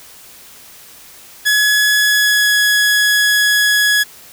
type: tone with pitch glide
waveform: sawtooth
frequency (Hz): 1692 to 1680.3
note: G#6 to G#6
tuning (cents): +32 to +20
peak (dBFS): -7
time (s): 1.45-4.04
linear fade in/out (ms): 20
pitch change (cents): -12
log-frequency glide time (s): 1.98-2.54
effects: white hiss -40 dBFS RMS until 4.32 s